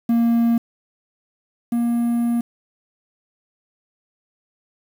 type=tone pair in turn; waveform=triangle; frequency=233.1 / 236.1 Hz; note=A#3 / A#3; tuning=0 / +22 cents; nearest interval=unison; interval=22 cents; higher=second; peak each=-12 / -15 dBFS; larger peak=first; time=0.09-0.58 / 1.72-2.41 s; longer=second; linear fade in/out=5 ms; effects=7-bit